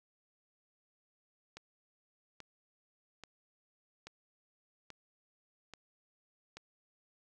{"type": "click train", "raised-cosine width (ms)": 0.2, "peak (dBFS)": -30, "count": 7, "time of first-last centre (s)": [1.57, 6.57], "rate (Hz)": 1.2, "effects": []}